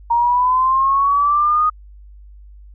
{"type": "linear sweep", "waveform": "sine", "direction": "up", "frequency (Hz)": [932.3, 1244.5], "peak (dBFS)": -12, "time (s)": [0.1, 1.7], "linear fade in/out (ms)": 10, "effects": ["added 50 Hz sine -38 dBFS peak until 2.74 s"]}